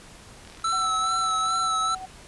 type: click train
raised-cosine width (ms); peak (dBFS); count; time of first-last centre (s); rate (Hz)
0.2; -29; 46; 0.45-1.558; 40.6
type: tone with vibrato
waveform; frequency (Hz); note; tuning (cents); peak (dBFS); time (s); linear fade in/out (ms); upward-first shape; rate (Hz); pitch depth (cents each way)
square; 1319; E6; +1; -23; 0.64-1.95; 5; sine; 2.4; 31
type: tone with tremolo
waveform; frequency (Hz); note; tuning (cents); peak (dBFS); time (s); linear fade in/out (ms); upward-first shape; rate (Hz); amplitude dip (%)
sine; 751; F#5; +26; -32; 0.72-2.06; 10; triangle; 10; 55
effects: pink hiss -47 dBFS RMS until 2.27 s + resampled to 24000 Hz